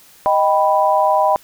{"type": "chord", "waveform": "sine", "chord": "Eb augmented", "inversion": "none", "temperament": "equal", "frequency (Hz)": [622.3, 784, 987.8], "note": ["Eb5", "G5", "B5"], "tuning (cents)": [0, 0, 0], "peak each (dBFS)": -16, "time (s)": [0.26, 1.36], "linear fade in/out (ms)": 0, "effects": ["white hiss -47 dBFS RMS until 1.43 s"]}